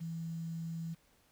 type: tone with quantisation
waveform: sine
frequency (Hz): 164.81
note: E3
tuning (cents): 0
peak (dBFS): -37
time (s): 0-0.95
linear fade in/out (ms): 20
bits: 10
effects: pink hiss -69 dBFS RMS until 1.31 s